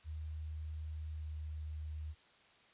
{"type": "tone with pitch glide", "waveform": "sine", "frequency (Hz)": [77.6, 76.89], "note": ["D#2", "D#2"], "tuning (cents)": [-4, -20], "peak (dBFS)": -40, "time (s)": [0.04, 2.15], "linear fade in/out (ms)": 50, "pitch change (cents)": -16, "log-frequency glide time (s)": [1.12, 1.31], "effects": ["white hiss -65 dBFS RMS until 2.73 s", "resampled to 8000 Hz"]}